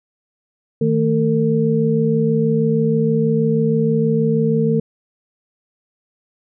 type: tone cluster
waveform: sine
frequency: 156.4 / 222.7 / 453.5 Hz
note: D#3 / A3 / A#4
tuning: +9 / +21 / -48 cents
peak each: -18 dBFS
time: 0.81-4.8 s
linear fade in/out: 5 ms
effects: none